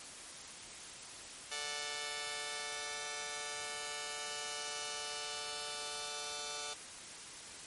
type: chord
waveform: 5% pulse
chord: D major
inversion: second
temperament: just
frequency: 440.5 / 587.3 / 734.2 Hz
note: A4 / D5 / F#5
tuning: +2 / 0 / -14 cents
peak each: -33 dBFS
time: 1.51-6.74 s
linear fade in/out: 10 ms
effects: white hiss -49 dBFS RMS until 7.66 s + MP3 48 kbps